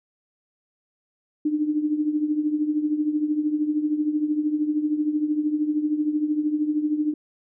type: tone with tremolo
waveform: sine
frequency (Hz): 301.7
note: D4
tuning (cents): +47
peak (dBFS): -17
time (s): 1.45-7.14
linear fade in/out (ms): 5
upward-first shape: triangle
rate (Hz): 13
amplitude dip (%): 75
effects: none